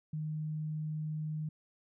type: tone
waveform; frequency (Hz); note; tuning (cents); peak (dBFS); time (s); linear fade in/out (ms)
sine; 154.3; D#3; -14; -34; 0.13-1.49; 5
effects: none